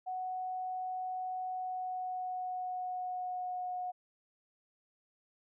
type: tone with pitch glide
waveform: sine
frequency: 741 to 727.4 Hz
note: F#5 to F#5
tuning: +2 to -30 cents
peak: -35 dBFS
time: 0.06-3.92 s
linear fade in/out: 20 ms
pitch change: -32 cents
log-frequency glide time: 1.48-3.76 s
effects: none